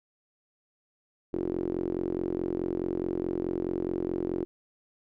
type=tone with band-pass filter; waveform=sawtooth; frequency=44.71 Hz; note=F1; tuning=41 cents sharp; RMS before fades=-31 dBFS; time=1.33-4.45 s; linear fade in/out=0 ms; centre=350 Hz; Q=5.9; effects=none